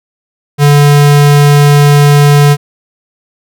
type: tone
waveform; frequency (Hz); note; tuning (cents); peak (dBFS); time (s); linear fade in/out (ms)
square; 144.9; D3; -23; -3; 0.58-2.57; 50
effects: none